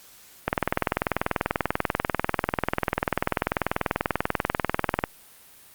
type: click train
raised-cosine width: 0.5 ms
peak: -6 dBFS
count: 94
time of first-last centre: 0.48-5.039 s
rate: 20.4 Hz
effects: white hiss -51 dBFS RMS until 5.74 s + Opus 48 kbps